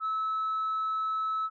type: tone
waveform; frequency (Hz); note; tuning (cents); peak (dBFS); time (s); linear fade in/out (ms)
sine; 1300; E6; -24; -26; 0-1.5; 50
effects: tanh soft clip ceiling -25 dBFS